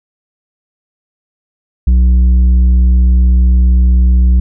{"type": "tone with tanh clipping", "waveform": "sine", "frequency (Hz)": 61.74, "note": "B1", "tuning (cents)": 0, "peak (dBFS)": -6, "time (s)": [1.87, 4.4], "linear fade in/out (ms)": 5, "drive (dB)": 6, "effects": []}